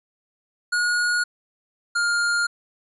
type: tone pair in turn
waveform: square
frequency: 1444 / 1409.4 Hz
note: F#6 / F6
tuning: -43 / +15 cents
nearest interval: unison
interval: 42 cents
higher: first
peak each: -20 dBFS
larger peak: neither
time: 0.72-1.24 / 1.95-2.47 s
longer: neither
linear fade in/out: 10 ms
effects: resampled to 24000 Hz